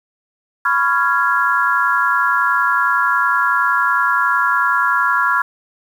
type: chord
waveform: sine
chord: C# dominant seventh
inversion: third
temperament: just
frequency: 997.9 / 1108.7 / 1385.9 / 1663.1 Hz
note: B5 / C#6 / E#6 / G#6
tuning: +18 / 0 / -14 / +2 cents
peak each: -20 / -20 / -16 / -19 dBFS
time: 0.65-5.42 s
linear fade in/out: 5 ms
effects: 7-bit